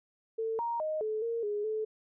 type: tone with pitch steps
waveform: sine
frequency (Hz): 447.8 / 936 / 621 / 432.8 / 462.4 / 414.9 / 434.3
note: A4 / A#5 / D#5 / A4 / A#4 / G#4 / A4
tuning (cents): +30 / +7 / -3 / -29 / -14 / -2 / -23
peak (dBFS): -30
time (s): 0.38-1.85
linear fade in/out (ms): 10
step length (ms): 210
effects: none